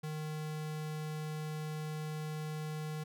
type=tone; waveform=square; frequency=154.1 Hz; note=D#3; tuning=16 cents flat; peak=-38 dBFS; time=0.03-3.04 s; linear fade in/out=10 ms; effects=none